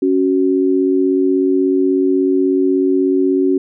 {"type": "tone pair together", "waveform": "sine", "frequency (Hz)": [277.2, 373.6], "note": ["C#4", "F#4"], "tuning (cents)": [0, 17], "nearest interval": "perfect fourth", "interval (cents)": 517, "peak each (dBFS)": -14, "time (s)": [0.02, 3.58], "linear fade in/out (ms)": 5, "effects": []}